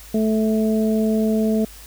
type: harmonic tone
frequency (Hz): 218.4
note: A3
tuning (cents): -13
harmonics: 1 / 2 / 3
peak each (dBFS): -17 / -23 / -27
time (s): 0.14-1.65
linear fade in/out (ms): 5
effects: added 52 Hz sine -42 dBFS peak until 1.86 s + white hiss -43 dBFS RMS until 1.86 s